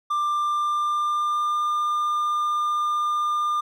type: tone with pitch glide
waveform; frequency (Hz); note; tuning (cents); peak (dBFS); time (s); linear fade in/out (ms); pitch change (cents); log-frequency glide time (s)
triangle; 1186 to 1202.6; D6 to D6; +17 to +41; -19; 0.1-3.61; 10; +24; 0.21-1.61
effects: none